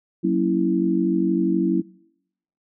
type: chord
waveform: sine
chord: F# dominant seventh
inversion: none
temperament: equal with one note detuned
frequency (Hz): 185.96 / 233.1 / 277.2 / 329.6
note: F#3 / A#3 / C#4 / E4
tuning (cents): +9 / 0 / 0 / 0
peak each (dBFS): -22 / -27 / -25 / -21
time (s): 0.23-1.82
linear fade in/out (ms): 20
effects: noise-tail reverb RT60 0.8 s tail -24 dB re dry